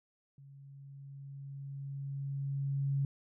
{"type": "tone with level ramp", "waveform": "sine", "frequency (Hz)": 138.59, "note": "C#3", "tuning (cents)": 0, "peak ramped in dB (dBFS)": [-52, -28], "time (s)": [0.38, 3.05], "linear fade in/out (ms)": 2, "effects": []}